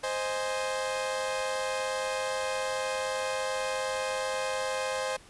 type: chord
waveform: sawtooth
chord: Ab major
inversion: first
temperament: equal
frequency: 523.3 / 622.3 / 830.6 Hz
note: C5 / Eb5 / Ab5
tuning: 0 / 0 / 0 cents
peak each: -27 / -33 / -33 dBFS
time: 0.03-5.17 s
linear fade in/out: 10 ms
effects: pink hiss -54 dBFS RMS until 5.29 s + resampled to 24000 Hz